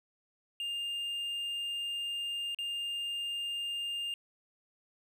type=tone with dropouts; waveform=triangle; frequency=2808 Hz; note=F7; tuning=9 cents sharp; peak=-32 dBFS; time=0.6-4.14 s; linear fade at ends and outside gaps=1 ms; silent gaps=2.547-2.587 s; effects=none